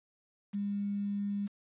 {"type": "tone with quantisation", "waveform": "sine", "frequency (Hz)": 202.3, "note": "G#3", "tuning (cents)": -45, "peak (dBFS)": -31, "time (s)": [0.53, 1.48], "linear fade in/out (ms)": 20, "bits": 9, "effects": ["resampled to 8000 Hz"]}